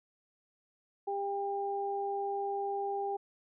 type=tone pair together; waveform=sine; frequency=399 / 798 Hz; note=G4 / G5; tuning=+31 / +31 cents; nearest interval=octave; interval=1200 cents; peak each=-35 / -34 dBFS; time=1.07-3.17 s; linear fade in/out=10 ms; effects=none